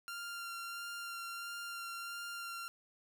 sawtooth tone with vibrato, 1387 Hz, F6, 12 cents flat, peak -38 dBFS, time 0.08-2.68 s, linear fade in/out 0 ms, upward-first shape sine, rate 1.5 Hz, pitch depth 13 cents each way, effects none

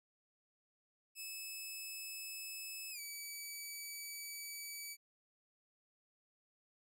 10% pulse tone with pitch glide, 2600 to 2290 Hz, E7 to D7, -24 to -44 cents, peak -36 dBFS, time 1.15-4.97 s, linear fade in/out 50 ms, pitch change -220 cents, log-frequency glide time 2.91-3 s, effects none

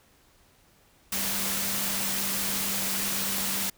sine tone in noise, 195.7 Hz, G3, 3 cents flat, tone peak -38 dBFS, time 1.12-3.7 s, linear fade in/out 5 ms, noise white, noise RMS -29 dBFS, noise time 1.12-3.7 s, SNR -12 dB, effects pink hiss -61 dBFS RMS until 3.77 s

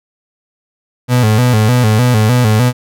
35% pulse tone with vibrato, 115.8 Hz, A#2, 11 cents flat, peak -6 dBFS, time 1.08-2.73 s, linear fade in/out 50 ms, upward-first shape square, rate 3.3 Hz, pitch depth 120 cents each way, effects none

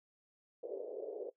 white band-pass noise, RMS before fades -43 dBFS, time 0.63-1.3 s, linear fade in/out 5 ms, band 390 to 540 Hz, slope 48 dB/octave, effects noise-tail reverb RT60 0.1 s tail -18 dB re dry

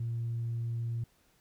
sine tone, 116.54 Hz, A#2, in tune, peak -30 dBFS, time 0-1.04 s, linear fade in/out 5 ms, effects tanh soft clip ceiling -28 dBFS + pink hiss -68 dBFS RMS until 1.4 s

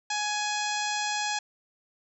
harmonic tone, 837 Hz, G#5, 13 cents sharp, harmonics 1 / 2 / 3 / 4 / 5 / 6 / 7 / 8 / 9, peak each -31 / -34 / -36 / -37 / -38 / -39 / -39 / -40 / -41 dBFS, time 0.1-1.39 s, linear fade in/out 5 ms, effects none

